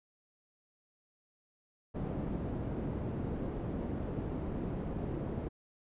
white low-pass noise, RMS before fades -37 dBFS, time 1.94-5.49 s, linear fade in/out 20 ms, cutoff 290 Hz, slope 12 dB/octave, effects resampled to 8000 Hz

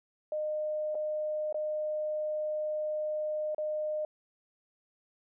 sine tone with dropouts, 611 Hz, D#5, 32 cents flat, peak -30 dBFS, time 0.32-4.05 s, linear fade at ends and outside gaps 2 ms, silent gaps 0.947-0.952 / 1.526-1.544 / 3.547-3.581 s, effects none

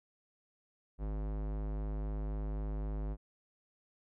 square tone with low-pass filter, 51.91 Hz, G#1, in tune, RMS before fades -37 dBFS, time 0.98-3.17 s, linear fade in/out 50 ms, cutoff 850 Hz, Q 0.66, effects none

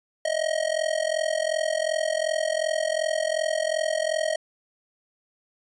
square tone with amplitude modulation, 631 Hz, D#5, 24 cents sharp, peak -20 dBFS, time 0.25-4.36 s, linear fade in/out 5 ms, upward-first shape sine, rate 42.7 Hz, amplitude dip 90%, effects resampled to 22050 Hz

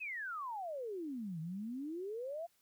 sine exponential two-way sweep, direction down then up, 2637 to 154.9 to 702 Hz, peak -39 dBFS, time 0-2.47 s, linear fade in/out 20 ms, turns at 1.4 s, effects white hiss -74 dBFS RMS until 2.61 s

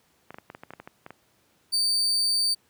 clicks, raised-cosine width 0.5 ms, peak -25 dBFS, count 12, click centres 0.306 / 0.344 / 0.385 / 0.501 / 0.549 / 0.635 / 0.706 / 0.736 / 0.8 / 0.875 / 1.064 / 1.106 s
35% pulse tone, 4600 Hz, D8, 37 cents flat, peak -20 dBFS, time 1.72-2.55 s, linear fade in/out 20 ms
effects pink hiss -65 dBFS RMS until 2.69 s + high-pass 100 Hz 12 dB/octave

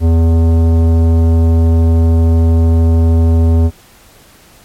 sine tone with tanh clipping, 82.41 Hz, E2, in tune, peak -8 dBFS, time 0-3.71 s, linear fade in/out 50 ms, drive 15 dB, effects pink hiss -43 dBFS RMS until 4.64 s + MP3 64 kbps

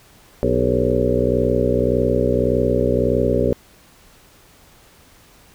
harmonic tone with a mistuned harmonic, 61.74 Hz, B1, in tune, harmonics 1 / 2 / 3 / 4 / 5 / 6 / 7 / 8 / 9, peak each -25 / -24 / -28 / -23 / -27 / -23 / -23 / -22 / -23 dBFS, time 0.43-3.53 s, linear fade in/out 0 ms, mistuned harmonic 6, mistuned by +77 cents, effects pink hiss -50 dBFS RMS until 5.54 s

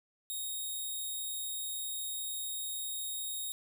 5% pulse tone, 3733 Hz, A#7, 2 cents sharp, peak -28 dBFS, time 0.3-3.52 s, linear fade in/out 0 ms, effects 11-bit

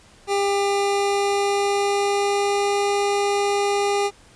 25% pulse tone with pitch glide, 400 to 404.2 Hz, G4 to G#4, +35 to -47 cents, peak -15 dBFS, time 0.27-4.11 s, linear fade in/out 50 ms, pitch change +18 cents, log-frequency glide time 0.51-2.86 s, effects pink hiss -51 dBFS RMS until 4.35 s + resampled to 22050 Hz

